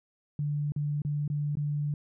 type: tone with dropouts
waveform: sine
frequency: 146.83 Hz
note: D3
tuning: in tune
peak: -27 dBFS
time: 0.39-1.94 s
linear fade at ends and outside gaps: 2 ms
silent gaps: 0.721-0.762 / 1.019-1.049 / 1.278-1.3 / 1.554-1.57 s
effects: none